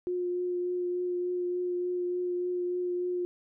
sine tone with vibrato, 357.2 Hz, F4, 39 cents sharp, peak -28 dBFS, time 0.07-3.25 s, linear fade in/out 0 ms, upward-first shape triangle, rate 3.4 Hz, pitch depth 14 cents each way, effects none

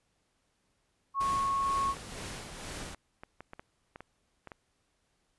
sine tone, 1099 Hz, C#6, 15 cents flat, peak -27 dBFS, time 1.14-1.95 s, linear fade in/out 50 ms
pink noise with tremolo, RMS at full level -40 dBFS, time 1.2-2.95 s, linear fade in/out 10 ms, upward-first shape sine, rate 2.1 Hz, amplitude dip 45%
clicks, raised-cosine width 0.5 ms, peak -29 dBFS, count 10, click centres 1.968 / 2.946 / 3.235 / 3.406 / 3.534 / 3.595 / 3.959 / 4.006 / 4.473 / 4.518 s
effects pink hiss -75 dBFS RMS until 5.38 s + resampled to 24000 Hz

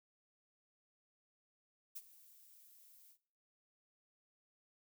violet noise with ADSR envelope, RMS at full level -45 dBFS, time 1.95-3.18 s, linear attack 14 ms, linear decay 44 ms, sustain -18 dB, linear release 77 ms, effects noise-tail reverb RT60 0.5 s tail -19 dB re dry

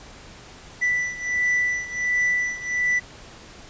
triangle beating tone pair, 1975.5 / 1976.9 Hz, B6 / B6, 0 / +1 cents, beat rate 1.4 Hz, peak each -21 / -24 dBFS, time 0.81-3 s, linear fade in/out 20 ms, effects pink hiss -44 dBFS RMS until 3.69 s + resampled to 16000 Hz

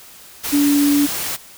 sine tone in noise, 287.6 Hz, D4, 36 cents flat, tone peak -12 dBFS, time 0.52-1.07 s, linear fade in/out 20 ms, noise white, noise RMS -24 dBFS, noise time 0.43-1.37 s, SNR +9 dB, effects white hiss -42 dBFS RMS until 1.57 s

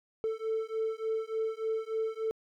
triangle beating tone pair, 441.5 / 444.9 Hz, A4 / A4, +6 / +19 cents, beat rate 3.4 Hz, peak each -31 dBFS, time 0.24-2.31 s, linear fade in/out 0 ms, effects tanh soft clip ceiling -22 dBFS

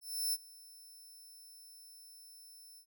10% pulse tone with ADSR envelope, 5300 Hz, E8, 9 cents sharp, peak -25 dBFS, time 0.01-2.86 s, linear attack 320 ms, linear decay 40 ms, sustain -23 dB, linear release 80 ms, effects none

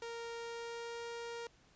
sawtooth tone with pitch glide, 465 to 468.2 Hz, A#4 to A#4, -4 to +8 cents, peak -38 dBFS, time 0.02-1.47 s, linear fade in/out 2 ms, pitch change +12 cents, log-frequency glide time 0.35-1.05 s, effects pink hiss -67 dBFS RMS until 1.75 s + resampled to 16000 Hz

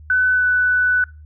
sine tone with pitch glide, 1505 to 1491.2 Hz, F#6 to F#6, +29 to +13 cents, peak -13 dBFS, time 0.1-1.04 s, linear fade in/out 2 ms, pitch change -16 cents, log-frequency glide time 0.33-0.45 s, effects noise-tail reverb RT60 0.3 s tail -24 dB re dry + added 76 Hz sine -38 dBFS peak until 1.25 s

